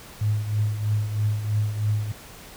sine tone with tremolo, 105.9 Hz, G#2, 34 cents sharp, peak -18 dBFS, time 0.21-2.12 s, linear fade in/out 5 ms, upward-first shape triangle, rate 3.1 Hz, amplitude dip 70%, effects pink hiss -44 dBFS RMS until 2.56 s

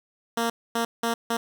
10% pulse tone bursts at uneven times, 231.6 Hz, A#3, 11 cents flat, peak -15 dBFS, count 4, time 0.37-0.5 / 0.75-0.85 / 1.03-1.14 / 1.3-1.37 s, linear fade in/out 5 ms, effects none

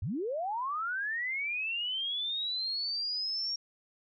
sine linear sweep, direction up, 70.9 to 5588 Hz, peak -31 dBFS, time 0.02-3.56 s, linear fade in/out 5 ms, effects none

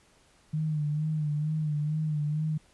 sine tone with vibrato, 152.2 Hz, D#3, 38 cents flat, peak -26 dBFS, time 0.53-2.58 s, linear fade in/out 10 ms, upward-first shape sine, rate 2.2 Hz, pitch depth 49 cents each way, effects pink hiss -62 dBFS RMS until 2.73 s + resampled to 24000 Hz

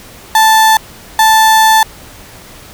35% pulse tone bursts at uneven times, 880 Hz, A5, in tune, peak -3 dBFS, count 2, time 0.35-0.77 / 1.19-1.83 s, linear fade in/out 2 ms, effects pink hiss -35 dBFS RMS until 2.73 s

